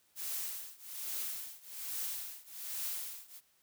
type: noise with tremolo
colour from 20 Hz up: blue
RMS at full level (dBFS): -37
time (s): 0.15-3.41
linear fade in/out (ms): 50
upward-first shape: triangle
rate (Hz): 1.2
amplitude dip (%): 95
effects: white hiss -71 dBFS RMS until 3.62 s